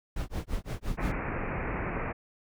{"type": "noise with tremolo", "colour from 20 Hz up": "brown", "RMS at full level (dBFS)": -30, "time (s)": [0.16, 1.12], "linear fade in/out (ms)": 5, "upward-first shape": "sine", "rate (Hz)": 5.8, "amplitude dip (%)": 100}
{"type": "low-pass noise", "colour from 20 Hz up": "pink", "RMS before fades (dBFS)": -33, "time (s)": [0.97, 2.13], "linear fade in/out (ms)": 20, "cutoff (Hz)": 2500, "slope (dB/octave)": 96}
{"effects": []}